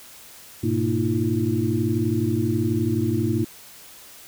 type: tone cluster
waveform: sine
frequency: 103.1 / 121.8 / 229.9 / 310.6 / 342.7 Hz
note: G#2 / B2 / A#3 / D#4 / F4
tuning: -12 / -24 / -24 / -3 / -33 cents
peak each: -26 dBFS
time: 0.63-3.45 s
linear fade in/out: 10 ms
effects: white hiss -45 dBFS RMS until 4.27 s